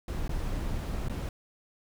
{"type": "noise with dropouts", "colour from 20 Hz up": "brown", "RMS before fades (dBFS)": -32, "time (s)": [0.08, 1.29], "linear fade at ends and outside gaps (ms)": 2, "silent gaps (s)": [[0.28, 0.293], [1.085, 1.096]], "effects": []}